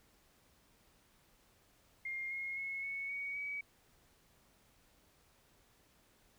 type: tone with pitch steps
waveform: sine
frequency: 2121 / 2151 / 2181 / 2211 / 2242 / 2273 Hz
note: C7 / C7 / C#7 / C#7 / C#7 / C#7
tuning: +23 / +47 / -29 / -5 / +19 / +43 cents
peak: -38 dBFS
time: 2.05-3.61 s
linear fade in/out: 5 ms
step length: 260 ms
effects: pink hiss -69 dBFS RMS until 6.38 s